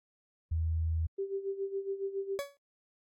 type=tone; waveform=sine; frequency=81.1 Hz; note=E2; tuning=28 cents flat; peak=-28 dBFS; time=0.51-1.07 s; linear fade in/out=10 ms
type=tone with tremolo; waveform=sine; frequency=392 Hz; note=G4; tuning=in tune; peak=-30 dBFS; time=1.18-2.39 s; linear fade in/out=10 ms; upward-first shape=sine; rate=7.2 Hz; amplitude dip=75%
type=tone with exponential decay; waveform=40% pulse; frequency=564 Hz; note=C#5; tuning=30 cents sharp; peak=-29 dBFS; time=2.39-2.57 s; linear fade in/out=0 ms; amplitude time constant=39 ms
effects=AAC 64 kbps